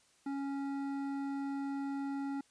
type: tone with hard clipping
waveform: sine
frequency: 277.2 Hz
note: C#4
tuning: in tune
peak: -37 dBFS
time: 0.26-2.41 s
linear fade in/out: 5 ms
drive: 11 dB
effects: white hiss -68 dBFS RMS until 2.5 s + resampled to 22050 Hz